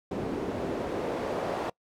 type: noise with band-pass filter sweep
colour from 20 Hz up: pink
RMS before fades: -32 dBFS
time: 0.11-1.7 s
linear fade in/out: 5 ms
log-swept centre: 300 to 620 Hz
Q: 1.4
effects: noise-tail reverb RT60 0.1 s tail -24 dB re dry